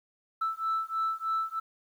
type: beating tone pair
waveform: sine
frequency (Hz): 1318.5 / 1321.7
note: E6 / E6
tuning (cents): 0 / +4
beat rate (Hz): 3.2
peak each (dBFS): -30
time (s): 0.41-1.6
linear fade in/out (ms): 10
effects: tanh soft clip ceiling -23 dBFS + 10-bit